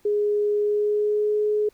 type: tone with pitch glide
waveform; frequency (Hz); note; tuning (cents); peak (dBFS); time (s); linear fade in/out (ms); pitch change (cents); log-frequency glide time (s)
sine; 415.3 to 421.6; G#4 to G#4; 0 to +26; -19; 0.05-1.69; 5; +26; 0.58-1.37
effects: pink hiss -61 dBFS RMS until 1.73 s